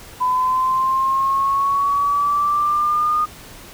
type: linear sweep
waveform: sine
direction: up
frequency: 1002 to 1228 Hz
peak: -15 dBFS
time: 0.2-3.26 s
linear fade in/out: 20 ms
effects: pink hiss -40 dBFS RMS until 3.73 s